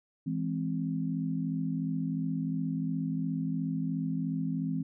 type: chord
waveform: sine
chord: E augmented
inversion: none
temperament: equal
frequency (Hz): 164.81 / 207.7 / 261.6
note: E3 / G#3 / B#3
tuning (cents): 0 / 0 / 0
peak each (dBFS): -32 / -37 / -33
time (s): 0.26-4.83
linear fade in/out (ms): 10
effects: none